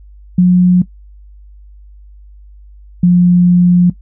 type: tone pair in turn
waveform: sine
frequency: 180 / 177.21 Hz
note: F#3 / F3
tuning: -47 / +26 cents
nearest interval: unison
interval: 27 cents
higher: first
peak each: -4 dBFS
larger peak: neither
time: 0.38-0.82 / 3.03-3.9 s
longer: second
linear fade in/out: 5 ms
effects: noise-tail reverb RT60 0.1 s tail -17 dB re dry + added 50 Hz sine -35 dBFS peak until 4.01 s